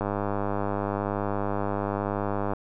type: click train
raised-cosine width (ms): 1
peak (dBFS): -14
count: 256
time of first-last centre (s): 0.01-2.535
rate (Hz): 101
effects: none